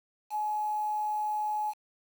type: tone with quantisation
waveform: sine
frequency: 847 Hz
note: G#5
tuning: 34 cents sharp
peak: -28 dBFS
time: 0.3-1.74 s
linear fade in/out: 50 ms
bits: 8
effects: none